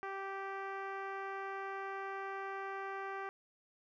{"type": "tone with low-pass filter", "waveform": "10% pulse", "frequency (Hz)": 390, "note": "G4", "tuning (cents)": -9, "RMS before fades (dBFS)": -42, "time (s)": [0.03, 3.29], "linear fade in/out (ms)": 0, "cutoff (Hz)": 1600, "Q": 0.96, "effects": []}